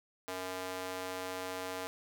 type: tone with high-pass filter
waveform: square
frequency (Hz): 92.5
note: F#2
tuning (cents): 0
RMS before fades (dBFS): -40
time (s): 0.28-1.87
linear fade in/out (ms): 0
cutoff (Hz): 510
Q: 1
effects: none